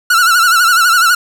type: tone with vibrato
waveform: 45% pulse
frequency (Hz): 1396.9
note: F6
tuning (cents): 0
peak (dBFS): -7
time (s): 0.1-1.15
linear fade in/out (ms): 5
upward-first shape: sine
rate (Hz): 12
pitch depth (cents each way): 99
effects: none